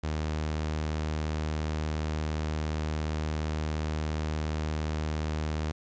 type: tone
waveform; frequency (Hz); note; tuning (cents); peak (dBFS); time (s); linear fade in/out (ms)
sawtooth; 77.2; D#2; -13; -25; 0.03-5.72; 10
effects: resampled to 16000 Hz + 11-bit